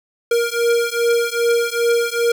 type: beating tone pair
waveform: square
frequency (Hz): 468.5 / 471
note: A#4 / A#4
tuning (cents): +9 / +18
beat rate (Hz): 2.5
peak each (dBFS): -19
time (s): 0.31-2.32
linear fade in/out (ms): 5
effects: none